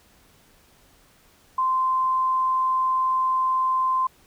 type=tone; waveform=sine; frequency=1039 Hz; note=C6; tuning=12 cents flat; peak=-19 dBFS; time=1.58-4.07 s; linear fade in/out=5 ms; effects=pink hiss -57 dBFS RMS until 4.26 s